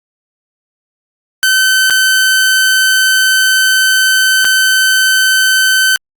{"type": "tone with dropouts", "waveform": "sawtooth", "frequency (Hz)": 1532, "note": "G6", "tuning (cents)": -40, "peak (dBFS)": -4, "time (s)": [1.43, 5.96], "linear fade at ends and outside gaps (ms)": 0, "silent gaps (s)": [[1.899, 1.906], [4.446, 4.451]], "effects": ["Opus 48 kbps"]}